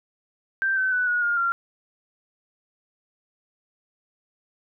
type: tone with pitch steps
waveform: sine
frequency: 1568 / 1528.7 / 1490.3 / 1452.9 / 1416.4 / 1380.9 Hz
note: G6 / G6 / F#6 / F#6 / F6 / F6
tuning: 0 / -44 / +12 / -32 / +24 / -20 cents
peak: -20 dBFS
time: 0.62-1.52 s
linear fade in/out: 0 ms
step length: 150 ms
effects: none